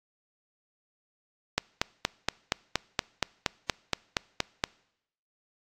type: click train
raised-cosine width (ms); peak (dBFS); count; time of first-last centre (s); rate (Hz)
0.2; -6; 14; 1.58-4.639; 4.25
effects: noise-tail reverb RT60 0.8 s tail -25 dB re dry + AAC 64 kbps